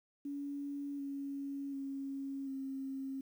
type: tone with pitch steps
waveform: sine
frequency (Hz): 283.5 / 278.6 / 273.8 / 269.1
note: C#4 / C#4 / C#4 / C4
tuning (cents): +39 / +9 / -21 / +49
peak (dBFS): -38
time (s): 0.25-3.21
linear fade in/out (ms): 5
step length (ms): 740
effects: 11-bit